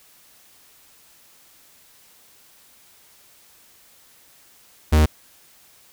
45% pulse tone, 77 Hz, D#2, 17 cents flat, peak -12 dBFS, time 4.92-5.06 s, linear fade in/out 10 ms, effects white hiss -53 dBFS RMS until 5.92 s

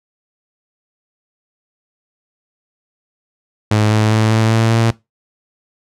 sawtooth tone with pitch steps, 106.8 / 108.23 / 109.68 / 111.14 / 112.63 / 114.14 Hz, G#2 / A2 / A2 / A2 / A2 / A#2, +49 / -28 / -5 / +18 / +41 / -36 cents, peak -7 dBFS, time 3.71-4.91 s, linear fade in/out 5 ms, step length 200 ms, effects noise-tail reverb RT60 0.2 s tail -20 dB re dry + low-pass 8000 Hz 12 dB/octave

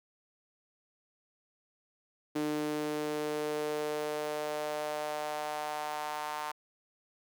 sawtooth tone with high-pass filter sweep, 150.7 Hz, D3, 45 cents sharp, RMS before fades -35 dBFS, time 2.35-6.52 s, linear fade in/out 10 ms, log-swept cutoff 320 to 920 Hz, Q 3.3, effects none

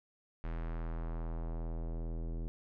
square tone with low-pass filter sweep, 41.2 Hz, E1, in tune, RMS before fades -38 dBFS, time 0.44-2.48 s, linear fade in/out 0 ms, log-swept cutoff 2000 to 380 Hz, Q 1.1, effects none

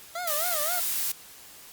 25% pulse tone with vibrato, 652 Hz, E5, 19 cents flat, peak -27 dBFS, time 0.15-0.8 s, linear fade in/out 5 ms, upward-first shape sine, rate 3.8 Hz, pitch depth 180 cents each way
blue noise, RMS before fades -28 dBFS, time 0.27-1.12 s, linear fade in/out 5 ms
effects white hiss -48 dBFS RMS until 1.72 s + Opus 48 kbps

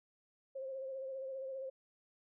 sine tone with vibrato, 532 Hz, C5, 29 cents sharp, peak -40 dBFS, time 0.55-1.7 s, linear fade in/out 10 ms, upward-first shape sine, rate 15 Hz, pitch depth 35 cents each way, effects none

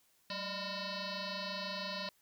sine tone with frequency modulation, 1831 Hz, A#6, 32 cents flat, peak -37 dBFS, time 0.3-2.09 s, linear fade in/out 2 ms, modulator 404 Hz, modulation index 7.3, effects white hiss -71 dBFS RMS until 2.21 s

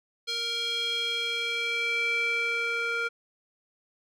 square tone with band-pass filter sweep, 466.2 Hz, A#4, in tune, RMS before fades -29 dBFS, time 0.27-3.09 s, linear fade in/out 20 ms, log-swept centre 3900 to 1800 Hz, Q 4.1, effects none

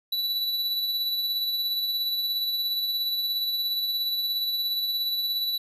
square tone with tremolo, 3951 Hz, B7, in tune, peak -24 dBFS, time 0.12-5.58 s, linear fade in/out 5 ms, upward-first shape sine, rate 17 Hz, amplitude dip 35%, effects resampled to 32000 Hz

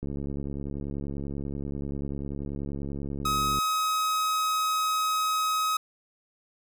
click train, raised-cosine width 3 ms, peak -22 dBFS, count 251, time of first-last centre 0.03-3.586 s, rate 70.3 Hz
45% pulse tone, 1269 Hz, D#6, 34 cents sharp, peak -24 dBFS, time 3.25-5.77 s, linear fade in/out 5 ms
effects none

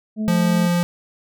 harmonic tone, 215.8 Hz, A3, 33 cents flat, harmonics 1 / 2 / 3, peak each -20 / -38 / -37 dBFS, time 0.16-0.7 s, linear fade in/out 50 ms
square tone, 174.4 Hz, F3, 2 cents flat, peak -17 dBFS, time 0.28-0.83 s, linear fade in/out 0 ms
effects none

